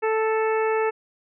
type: harmonic tone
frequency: 440 Hz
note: A4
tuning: in tune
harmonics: 1 / 2 / 3 / 4 / 5 / 6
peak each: -21 / -27 / -31 / -33 / -35 / -37 dBFS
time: 0.02-0.91 s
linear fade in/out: 20 ms
effects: none